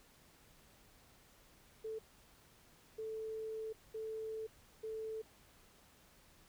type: tone bursts at uneven times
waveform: sine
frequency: 440 Hz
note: A4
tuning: in tune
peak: -40 dBFS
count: 4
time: 1.84-1.99 / 2.98-3.73 / 3.94-4.47 / 4.83-5.22 s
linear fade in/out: 10 ms
effects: pink hiss -65 dBFS RMS until 6.48 s